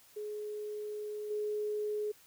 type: tone with level steps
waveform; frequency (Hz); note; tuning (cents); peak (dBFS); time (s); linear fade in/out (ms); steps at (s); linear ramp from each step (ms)
sine; 421.2; G#4; +24; -37 / -32; 0.16-2.12; 10; 1.3; 10
effects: white hiss -61 dBFS RMS until 2.26 s